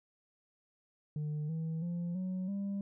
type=tone with pitch steps; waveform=sine; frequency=150.6 / 161.41 / 172.99 / 185.41 / 198.72 Hz; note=D3 / E3 / F3 / F#3 / G3; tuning=+44 / -36 / -16 / +4 / +24 cents; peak=-31 dBFS; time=1.16-2.81 s; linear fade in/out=2 ms; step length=330 ms; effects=tanh soft clip ceiling -33 dBFS